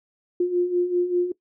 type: beating tone pair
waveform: sine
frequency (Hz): 351 / 356.1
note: F4 / F4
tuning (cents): +9 / +34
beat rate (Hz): 5.1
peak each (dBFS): -26 / -20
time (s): 0.4-1.32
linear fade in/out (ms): 5
effects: noise-tail reverb RT60 0.1 s tail -20 dB re dry